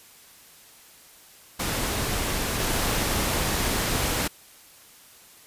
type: noise with level steps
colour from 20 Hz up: pink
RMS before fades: -27 / -25 dBFS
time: 1.59-4.28 s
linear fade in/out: 10 ms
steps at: 2.6 s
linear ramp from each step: 2 ms
effects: white hiss -51 dBFS RMS until 5.46 s + resampled to 32000 Hz